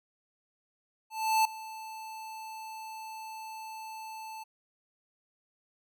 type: tone with ADSR envelope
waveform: square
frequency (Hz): 880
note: A5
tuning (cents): 0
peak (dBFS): -22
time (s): 1.1-4.44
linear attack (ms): 350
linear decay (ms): 4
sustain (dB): -19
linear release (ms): 14
effects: none

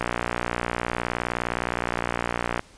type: click train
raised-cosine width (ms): 0.5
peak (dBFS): -9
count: 155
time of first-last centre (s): 0.01-2.594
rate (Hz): 59.6
effects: pink hiss -52 dBFS RMS until 2.77 s + resampled to 22050 Hz

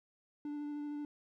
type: tone with vibrato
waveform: triangle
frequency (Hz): 293.7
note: D4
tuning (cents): 0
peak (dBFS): -36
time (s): 0.45-1.05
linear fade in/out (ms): 2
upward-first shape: sine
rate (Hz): 13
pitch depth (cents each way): 13
effects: none

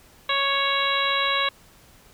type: harmonic tone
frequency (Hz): 554.4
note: C#5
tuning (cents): 0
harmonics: 1 / 2 / 3 / 4 / 5 / 6 / 7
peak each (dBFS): -31 / -25 / -29 / -28 / -30 / -30 / -27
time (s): 0.29-1.49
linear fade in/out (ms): 5
effects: pink hiss -53 dBFS RMS until 2.13 s

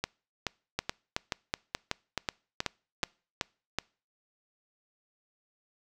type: two click trains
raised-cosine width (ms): 0.2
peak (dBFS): -12 / -11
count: 8 / 9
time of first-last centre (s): 0.04-3.031 / 0.79-3.786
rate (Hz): 2.34 / 2.67
effects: noise-tail reverb RT60 0.4 s tail -26 dB re dry

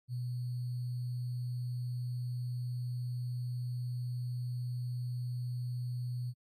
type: tone with sample-and-hold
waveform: sine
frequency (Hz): 123.47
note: B2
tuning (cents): 0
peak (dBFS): -34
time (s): 0.08-6.34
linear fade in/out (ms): 50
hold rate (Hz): 4410
effects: AAC 48 kbps

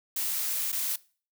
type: noise with dropouts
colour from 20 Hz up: blue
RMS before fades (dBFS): -30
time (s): 0.16-0.96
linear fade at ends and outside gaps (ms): 5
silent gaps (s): 0.719-0.726
effects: noise-tail reverb RT60 0.4 s tail -21 dB re dry

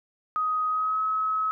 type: tone with pitch glide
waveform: sine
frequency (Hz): 1254 to 1283.3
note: D#6 to E6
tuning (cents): +13 to -47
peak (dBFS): -23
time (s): 0.36-1.51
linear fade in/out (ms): 0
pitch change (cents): +40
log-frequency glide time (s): 0.68-1
effects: none

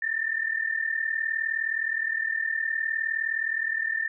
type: tone pair together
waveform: sine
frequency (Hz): 1774.6 / 1814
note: A6 / A#6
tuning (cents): +14 / -48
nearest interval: unison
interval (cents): 38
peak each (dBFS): -28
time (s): 0.02-4.08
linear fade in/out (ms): 5
effects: none

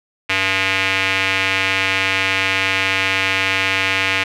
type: tone with band-pass filter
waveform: square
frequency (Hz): 95.9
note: G2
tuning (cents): -37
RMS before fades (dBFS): -18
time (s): 0.29-4.24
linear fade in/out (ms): 10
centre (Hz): 2400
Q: 2.8
effects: none

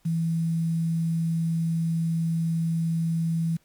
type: tone with quantisation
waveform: sine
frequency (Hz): 164.81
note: E3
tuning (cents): 0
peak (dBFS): -22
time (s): 0.05-3.57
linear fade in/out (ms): 10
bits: 8
effects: pink hiss -65 dBFS RMS until 3.64 s + MP3 96 kbps

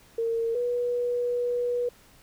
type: tone pair in turn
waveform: sine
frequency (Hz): 458.6 / 485.9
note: A#4 / B4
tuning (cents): -28 / -28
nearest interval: minor second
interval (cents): 100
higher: second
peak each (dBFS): -24 / -24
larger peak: neither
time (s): 0.18-0.55 / 0.55-1.89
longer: second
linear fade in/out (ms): 5
effects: pink hiss -56 dBFS RMS until 2.22 s

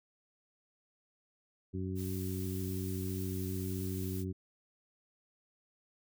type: harmonic tone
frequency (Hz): 93.7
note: F#2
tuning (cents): +22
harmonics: 1 / 2 / 3 / 4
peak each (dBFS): -37 / -40 / -42 / -43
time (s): 1.73-4.33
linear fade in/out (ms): 20
type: noise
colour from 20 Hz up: blue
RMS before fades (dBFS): -48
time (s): 1.95-4.25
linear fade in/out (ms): 50
effects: none

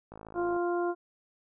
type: click train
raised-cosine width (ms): 1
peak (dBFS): -31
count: 25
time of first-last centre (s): 0.12-0.564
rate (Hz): 54.1
type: harmonic tone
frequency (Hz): 349.2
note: F4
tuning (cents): 0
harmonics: 1 / 2 / 3 / 4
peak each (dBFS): -28 / -34 / -38 / -40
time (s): 0.34-0.95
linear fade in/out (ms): 50
effects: none

